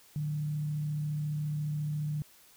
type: tone with frequency modulation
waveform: sine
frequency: 150 Hz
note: D3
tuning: 37 cents sharp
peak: -30 dBFS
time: 0.16-2.22 s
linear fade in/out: 0 ms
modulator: 34.4 Hz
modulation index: 0.23
effects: white hiss -59 dBFS RMS until 2.56 s